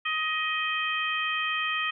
harmonic tone, 628 Hz, D#5, 16 cents sharp, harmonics 2 / 3 / 4 / 5, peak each -31 / -31 / -31 / -33 dBFS, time 0.05-1.91 s, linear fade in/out 10 ms, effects none

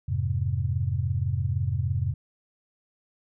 sine chord, F minor, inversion none, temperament just, 87.31 / 104.77 / 130.96 Hz, F2 / Ab2 / C3, 0 / +16 / +2 cents, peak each -28 dBFS, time 0.08-2.14 s, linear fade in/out 10 ms, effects none

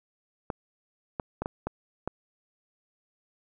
clicks, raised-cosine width 1 ms, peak -16 dBFS, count 6, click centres 0.502 / 1.198 / 1.42 / 1.459 / 1.67 / 2.076 s, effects none

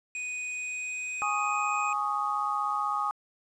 square tone with pitch glide, 2489 to 2505 Hz, D#7 to D#7, 0 to +11 cents, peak -33 dBFS, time 0.15-1.93 s, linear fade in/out 2 ms, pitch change +11 cents, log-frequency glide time 0.5-1.42 s
sine chord, Ab suspended fourth, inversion none, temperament equal, 830.6 / 1108.7 / 1244.5 Hz, Ab5 / Db6 / Eb6, 0 / 0 / 0 cents, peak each -32 / -33 / -29 dBFS, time 1.22-3.11 s, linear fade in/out 0 ms
effects resampled to 22050 Hz + 9-bit

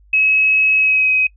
sine tone with pitch glide, 2566 to 2529 Hz, E7 to D#7, -47 to +28 cents, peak -11 dBFS, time 0.13-1.27 s, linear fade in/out 5 ms, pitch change -25 cents, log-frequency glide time 0.76-1.11 s, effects noise-tail reverb RT60 0.1 s tail -25 dB re dry + added 50 Hz sine -46 dBFS peak until 1.36 s

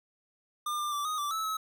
square tone with pitch steps, 1202 / 1193 / 1166 / 1245 / 1168 / 1306 / 1290 Hz, D6 / D6 / D6 / D#6 / D6 / E6 / E6, +40 / +27 / -13 / +1 / -10 / -17 / -38 cents, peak -31 dBFS, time 0.66-1.57 s, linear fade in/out 5 ms, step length 130 ms, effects none

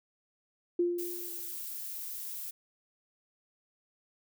sine tone with exponential decay, 349.2 Hz, F4, in tune, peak -23 dBFS, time 0.79-1.58 s, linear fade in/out 5 ms, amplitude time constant 170 ms
violet noise, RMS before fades -40 dBFS, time 0.98-2.51 s, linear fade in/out 10 ms
effects none

